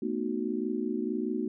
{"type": "chord", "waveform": "sine", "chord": "B dominant seventh", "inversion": "third", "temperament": "just", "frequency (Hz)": [222.2, 246.9, 308.7, 370.4], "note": ["A3", "B3", "D#4", "F#4"], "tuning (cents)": [17, 0, -14, 2], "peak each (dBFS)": -34, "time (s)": [0.02, 1.48], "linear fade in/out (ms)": 5, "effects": []}